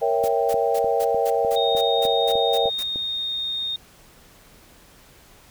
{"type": "chord", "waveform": "sine", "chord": "A# diminished seventh", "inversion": "none", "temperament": "equal with one note detuned", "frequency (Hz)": [466.2, 554.4, 659.3, 787.2], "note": ["A#4", "C#5", "E5", "G5"], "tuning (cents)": [0, 0, 0, 7], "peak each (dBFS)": [-22, -25, -25, -24], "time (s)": [0.01, 2.7], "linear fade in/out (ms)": 20}
{"type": "noise bursts", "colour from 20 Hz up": "white", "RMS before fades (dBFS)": -36, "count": 11, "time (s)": [0.23, 2.835], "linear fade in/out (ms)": 10, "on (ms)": 55, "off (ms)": 200}
{"type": "click train", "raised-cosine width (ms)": 2, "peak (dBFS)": -22, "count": 10, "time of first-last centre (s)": [0.24, 2.959], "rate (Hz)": 3.31}
{"type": "tone with pitch glide", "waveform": "sine", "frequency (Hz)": [3708, 3687], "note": ["A#7", "A#7"], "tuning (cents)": [-10, -20], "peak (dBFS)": -24, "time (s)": [1.56, 3.76], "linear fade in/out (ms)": 2, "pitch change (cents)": -10, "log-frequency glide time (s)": [2.14, 3.41]}
{"effects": ["pink hiss -51 dBFS RMS until 5.5 s"]}